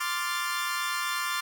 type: chord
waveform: sawtooth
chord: D minor seventh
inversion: third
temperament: equal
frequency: 1046.5 / 1174.7 / 1396.9 / 1760 Hz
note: C6 / D6 / F6 / A6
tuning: 0 / 0 / 0 / 0 cents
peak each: -30 / -30 / -30 / -31 dBFS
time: 0-1.41 s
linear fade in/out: 10 ms
effects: 10-bit